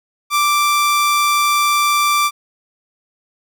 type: tone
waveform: sawtooth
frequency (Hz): 1174.7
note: D6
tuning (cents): 0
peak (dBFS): -9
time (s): 0.3-2.31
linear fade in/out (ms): 50
effects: none